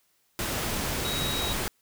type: tone in noise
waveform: sine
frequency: 3815 Hz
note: A#7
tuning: 39 cents sharp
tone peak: -31 dBFS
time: 1.05-1.53 s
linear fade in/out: 0 ms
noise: pink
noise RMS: -30 dBFS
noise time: 0.39-1.68 s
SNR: -4 dB
effects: white hiss -69 dBFS RMS until 1.81 s